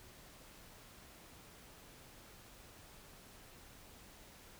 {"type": "silence", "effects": ["pink hiss -58 dBFS RMS until 4.59 s"]}